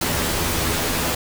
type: noise with comb filter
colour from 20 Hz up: pink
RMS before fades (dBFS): -22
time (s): 0.01-1.15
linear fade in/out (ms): 5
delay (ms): 12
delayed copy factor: +0.65
effects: none